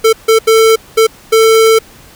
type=tone bursts at uneven times; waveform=square; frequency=445.7 Hz; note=A4; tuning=22 cents sharp; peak=-5 dBFS; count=5; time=0.04-0.13 / 0.28-0.39 / 0.47-0.76 / 0.97-1.07 / 1.32-1.79 s; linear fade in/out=10 ms; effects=pink hiss -39 dBFS RMS until 2.15 s